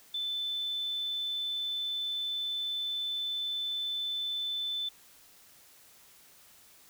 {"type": "tone", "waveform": "sine", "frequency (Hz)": 3520, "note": "A7", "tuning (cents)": 0, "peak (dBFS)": -31, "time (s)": [0.14, 4.89], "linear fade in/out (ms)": 5, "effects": ["white hiss -58 dBFS RMS until 6.89 s"]}